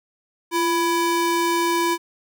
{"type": "ring-modulated tone", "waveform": "square", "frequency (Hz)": 666, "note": "E5", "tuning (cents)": 18, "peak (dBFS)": -16, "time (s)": [0.51, 1.98], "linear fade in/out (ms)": 50, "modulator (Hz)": 323, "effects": []}